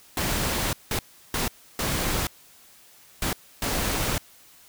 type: noise bursts at uneven times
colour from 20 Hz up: pink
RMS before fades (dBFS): -26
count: 6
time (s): 0.17-0.73 / 0.91-0.99 / 1.34-1.48 / 1.79-2.27 / 3.22-3.33 / 3.62-4.18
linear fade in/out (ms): 2
effects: white hiss -53 dBFS RMS until 4.68 s